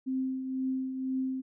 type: tone with tremolo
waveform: sine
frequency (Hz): 261.6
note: C4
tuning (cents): 0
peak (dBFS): -27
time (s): 0.06-1.42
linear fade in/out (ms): 20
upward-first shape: triangle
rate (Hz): 2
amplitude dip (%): 55
effects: none